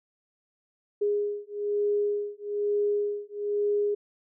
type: beating tone pair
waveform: sine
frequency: 411.6 / 412.7 Hz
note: G#4 / G#4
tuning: -16 / -11 cents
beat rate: 1.1 Hz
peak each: -28 dBFS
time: 1.01-3.95 s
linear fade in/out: 10 ms
effects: none